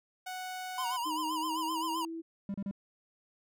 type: tone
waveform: sawtooth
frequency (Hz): 740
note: F#5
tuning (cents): 0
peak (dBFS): -34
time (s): 0.26-0.97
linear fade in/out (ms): 10
type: tone with vibrato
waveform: square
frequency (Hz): 986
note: B5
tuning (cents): -3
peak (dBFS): -33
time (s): 0.78-2.05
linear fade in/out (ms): 2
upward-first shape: sine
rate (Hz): 7.7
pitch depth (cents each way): 100
type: tone with pitch glide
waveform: sine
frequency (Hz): 311.1 to 328.6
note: D#4 to E4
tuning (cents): 0 to -5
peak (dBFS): -37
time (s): 1.05-2.22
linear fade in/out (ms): 20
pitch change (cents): +95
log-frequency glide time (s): 1.15-2.07
type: tone bursts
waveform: triangle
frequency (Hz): 198.5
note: G3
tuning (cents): +22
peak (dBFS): -31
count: 3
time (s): 2.49-2.712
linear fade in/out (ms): 2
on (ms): 52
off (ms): 33
effects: none